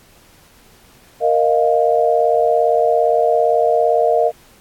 sine chord, Bb suspended fourth, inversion none, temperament just, 466.2 / 621.6 / 699.2 Hz, Bb4 / Eb5 / F5, 0 / -2 / +2 cents, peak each -16 dBFS, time 1.2-4.32 s, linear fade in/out 50 ms, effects pink hiss -49 dBFS RMS until 4.6 s + AAC 64 kbps

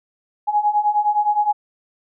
sine beating tone pair, 829 / 838.7 Hz, G#5 / G#5, -3 / +17 cents, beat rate 9.7 Hz, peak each -20 / -17 dBFS, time 0.47-1.53 s, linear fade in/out 20 ms, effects none

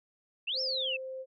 sine exponential two-way sweep, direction up then down, 2564 to 5520 to 2564 Hz, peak -30 dBFS, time 0.47-0.97 s, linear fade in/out 10 ms, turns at 0.61 s
sine tone, 523.3 Hz, C5, in tune, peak -37 dBFS, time 0.53-1.26 s, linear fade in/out 50 ms
effects none

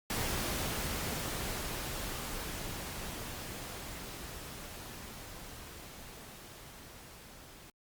pink noise with level ramp, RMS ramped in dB -34 to -53 dBFS, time 0.1-7.7 s, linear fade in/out 2 ms, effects Opus 48 kbps

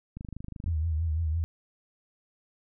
click train, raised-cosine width 5 ms, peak -26 dBFS, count 14, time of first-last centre 0.17-0.68 s, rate 25.5 Hz
sine tone with vibrato, 80.3 Hz, E2, 45 cents flat, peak -25 dBFS, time 0.66-1.44 s, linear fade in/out 0 ms, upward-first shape triangle, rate 5.9 Hz, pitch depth 100 cents each way
effects none

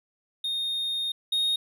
triangle tone pair in turn, 3690 / 3720 Hz, A#7 / A#7, -18 / -4 cents, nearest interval unison, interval 14 cents, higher second, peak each -25 / -21 dBFS, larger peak second, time 0.44-1.12 / 1.32-1.56 s, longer first, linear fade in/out 5 ms, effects none

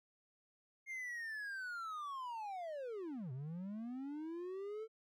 triangle linear two-way sweep, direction down then up, 2139 to 123.2 to 449.2 Hz, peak -40 dBFS, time 0.86-4.88 s, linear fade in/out 50 ms, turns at 3.32 s, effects none

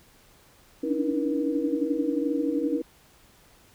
sine tone cluster, 278.8 / 289.8 / 301.8 / 324 / 479.3 Hz, C#4 / D4 / D4 / E4 / A#4, +10 / -23 / +47 / -30 / +48 cents, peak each -30 dBFS, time 0.83-2.82 s, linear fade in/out 10 ms, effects pink hiss -57 dBFS RMS until 3.74 s

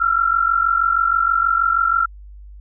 sine tone pair together, 1337 / 1383.3 Hz, E6 / F6, +24 / -17 cents, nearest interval minor second, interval 59 cents, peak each -17 dBFS, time 0-2.06 s, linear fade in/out 10 ms, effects added 50 Hz sine -36 dBFS peak until 2.6 s

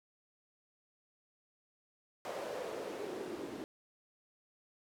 white noise with band-pass filter sweep, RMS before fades -42 dBFS, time 2.25-3.64 s, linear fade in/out 0 ms, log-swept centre 580 to 300 Hz, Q 3.1, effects none

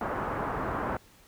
white low-pass noise, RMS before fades -32 dBFS, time 0.01-0.97 s, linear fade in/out 2 ms, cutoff 1300 Hz, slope 24 dB/octave, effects pink hiss -58 dBFS RMS until 1.27 s

